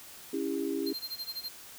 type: chord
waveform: sine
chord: C# diminished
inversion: none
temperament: equal with one note detuned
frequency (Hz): 277.2 / 329.6 / 401.2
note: C#4 / E4 / G4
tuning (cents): 0 / 0 / +40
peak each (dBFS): -34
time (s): 0.33-0.93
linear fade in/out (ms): 5
type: tone with tremolo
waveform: square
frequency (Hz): 4176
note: C8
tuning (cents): -4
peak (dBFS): -34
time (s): 0.86-1.49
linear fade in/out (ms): 10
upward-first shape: sine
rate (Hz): 12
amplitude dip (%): 95
effects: white hiss -49 dBFS RMS until 1.78 s